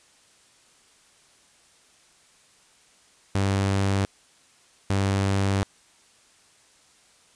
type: tone bursts at uneven times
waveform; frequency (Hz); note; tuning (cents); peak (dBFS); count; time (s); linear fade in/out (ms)
sawtooth; 98; G2; 0; -17; 2; 3.35-4.05 / 4.9-5.63; 0
effects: white hiss -58 dBFS RMS until 7.35 s + resampled to 22050 Hz